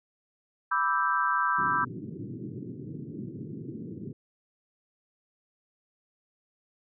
sine chord, E minor seventh, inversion second, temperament equal, 987.8 / 1174.7 / 1318.5 / 1568 Hz, B5 / D6 / E6 / G6, 0 / 0 / 0 / 0 cents, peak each -29 dBFS, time 0.71-1.85 s, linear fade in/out 10 ms
pink band-pass noise, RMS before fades -39 dBFS, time 1.58-4.13 s, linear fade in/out 5 ms, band 110 to 380 Hz, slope 48 dB/octave
effects none

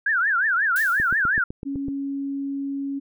sine tone with vibrato, 1568 Hz, G6, in tune, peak -18 dBFS, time 0.06-1.44 s, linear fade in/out 5 ms, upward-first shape triangle, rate 5.6 Hz, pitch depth 280 cents each way
blue noise with exponential decay, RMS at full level -31 dBFS, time 0.76-1.32 s, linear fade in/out 0 ms, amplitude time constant 120 ms
click train, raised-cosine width 3 ms, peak -19 dBFS, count 8, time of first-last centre 1-1.884 s, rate 7.92 Hz
sine tone, 277.2 Hz, C#4, in tune, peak -25 dBFS, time 1.65-3 s, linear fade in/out 20 ms
effects none

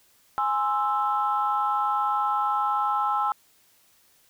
sine chord, Ab augmented, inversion none, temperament equal, 830.6 / 1046.5 / 1318.5 Hz, Ab5 / C6 / E6, 0 / 0 / 0 cents, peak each -25 / -28 / -25 dBFS, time 0.38-3.32 s, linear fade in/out 0 ms, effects tanh soft clip ceiling -13 dBFS + white hiss -61 dBFS RMS until 4.29 s

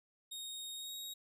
sawtooth tone with pitch glide, 3729 to 3779 Hz, A#7 to A#7, 0 to +23 cents, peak -40 dBFS, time 0.31-1.14 s, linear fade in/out 10 ms, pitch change +23 cents, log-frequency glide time 0.75-0.95 s, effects none

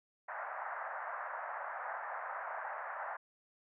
pink band-pass noise, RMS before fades -42 dBFS, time 0.28-3.17 s, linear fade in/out 10 ms, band 630 to 1800 Hz, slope 48 dB/octave, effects none

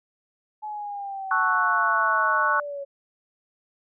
sine linear sweep, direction down, 856 to 554.4 Hz, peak -30 dBFS, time 0.62-2.85 s, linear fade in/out 20 ms
sine chord, F# minor seventh, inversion first, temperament equal, 880 / 1108.7 / 1318.5 / 1480 Hz, A5 / C#6 / E6 / F#6, 0 / 0 / 0 / 0 cents, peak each -28 / -23 / -28 / -23 dBFS, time 1.31-2.6 s, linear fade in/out 2 ms
effects none

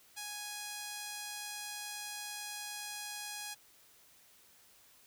5% pulse tone, 830.6 Hz, G#5, in tune, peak -29 dBFS, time 0.16-3.55 s, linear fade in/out 20 ms, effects white hiss -63 dBFS RMS until 5.06 s

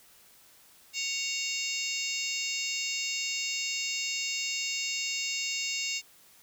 harmonic tone with a mistuned harmonic, 740 Hz, F#5, in tune, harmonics 3 / 4 / 5 / 6 / 7 / 8 / 9 / 10, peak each -38 / -35 / -41 / -40 / -37 / -43 / -39 / -40 dBFS, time 0.93-6.02 s, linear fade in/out 50 ms, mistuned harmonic 4, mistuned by -110 cents, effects white hiss -58 dBFS RMS until 6.42 s

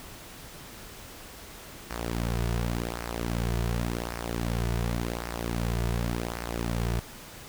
sawtooth tone with flanger, 58.27 Hz, A#1, in tune, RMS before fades -30 dBFS, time 1.9-7 s, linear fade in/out 10 ms, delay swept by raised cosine 0.27 to 3.77 ms, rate 0.89 Hz, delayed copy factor -0.7, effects pink hiss -45 dBFS RMS until 7.48 s

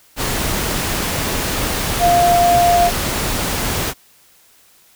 sine tone in noise, 698 Hz, F5, 1 cent flat, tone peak -10 dBFS, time 1.99-2.91 s, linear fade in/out 50 ms, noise pink, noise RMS -20 dBFS, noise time 0.16-3.94 s, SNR +7 dB, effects white hiss -51 dBFS RMS until 4.95 s

